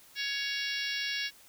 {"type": "harmonic tone with a mistuned harmonic", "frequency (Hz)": 558, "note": "C#5", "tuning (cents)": 11, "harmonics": [3, 4, 5, 6, 7, 8, 9, 10], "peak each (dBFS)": [-37, -38, -39, -40, -40, -41, -42, -42], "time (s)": [0.15, 1.31], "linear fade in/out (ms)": 50, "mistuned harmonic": 9, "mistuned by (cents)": 40, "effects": ["white hiss -57 dBFS RMS until 1.48 s"]}